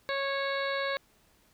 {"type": "harmonic tone with a mistuned harmonic", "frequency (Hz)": 551, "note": "C#5", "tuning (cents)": -11, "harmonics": [1, 2, 3, 4, 5, 6, 7, 8], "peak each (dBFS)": [-32, -36, -35, -38, -48, -49, -40, -44], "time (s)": [0.09, 0.97], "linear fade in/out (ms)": 0, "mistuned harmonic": 6, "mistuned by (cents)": 65, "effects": ["pink hiss -65 dBFS RMS until 1.53 s"]}